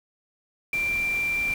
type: tone in noise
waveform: sine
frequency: 2361 Hz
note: D7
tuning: 9 cents sharp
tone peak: -23 dBFS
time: 0.73-1.54 s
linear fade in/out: 2 ms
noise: pink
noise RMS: -39 dBFS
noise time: 0.73-1.54 s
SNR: +13 dB
effects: none